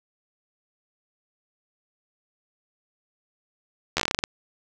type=slowing click train; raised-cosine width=0.2 ms; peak=-5 dBFS; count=11; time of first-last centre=3.97-4.239 s; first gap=12 ms; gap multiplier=1.17; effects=none